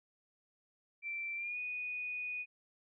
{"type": "tone with pitch glide", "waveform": "sine", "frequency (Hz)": [2344, 2475], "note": ["D7", "D#7"], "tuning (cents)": [-4, -10], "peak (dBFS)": -37, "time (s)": [1.02, 2.46], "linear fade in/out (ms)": 50, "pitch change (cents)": 94, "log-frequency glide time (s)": [1.36, 1.58], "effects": []}